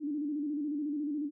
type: tone with vibrato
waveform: sine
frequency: 294.7 Hz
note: D4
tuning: 6 cents sharp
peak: -31 dBFS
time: 0-1.31 s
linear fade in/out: 50 ms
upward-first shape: square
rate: 14 Hz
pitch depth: 63 cents each way
effects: none